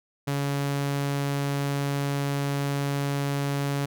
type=tone; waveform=sawtooth; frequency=141 Hz; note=C#3; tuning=30 cents sharp; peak=-21 dBFS; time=0.27-3.86 s; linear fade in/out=10 ms; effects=none